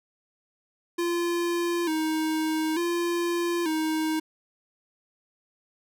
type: tone with vibrato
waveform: square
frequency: 329.4 Hz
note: E4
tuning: 1 cent flat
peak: -25 dBFS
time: 0.98-4.2 s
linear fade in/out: 10 ms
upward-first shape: square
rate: 0.56 Hz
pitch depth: 79 cents each way
effects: none